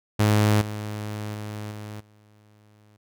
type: tone with level steps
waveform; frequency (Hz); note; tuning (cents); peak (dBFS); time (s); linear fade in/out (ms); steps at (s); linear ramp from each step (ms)
sawtooth; 105.6; G#2; +29; -13 / -26 / -28 / -31 / -50; 0.19-2.97; 10; 0.61 / 1.34 / 1.71 / 2; 5
effects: none